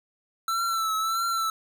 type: tone with vibrato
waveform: square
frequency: 1330 Hz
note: E6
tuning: 15 cents sharp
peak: -25 dBFS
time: 0.48-1.5 s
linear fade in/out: 2 ms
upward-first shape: triangle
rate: 1.6 Hz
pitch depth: 54 cents each way
effects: none